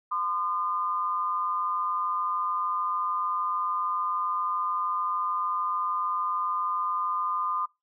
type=tone pair together; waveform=sine; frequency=1028.2 / 1215 Hz; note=C6 / D#6; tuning=-31 / -42 cents; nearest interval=minor third; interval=289 cents; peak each=-30 / -28 dBFS; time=0.11-7.66 s; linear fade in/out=10 ms; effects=noise-tail reverb RT60 0.2 s tail -20 dB re dry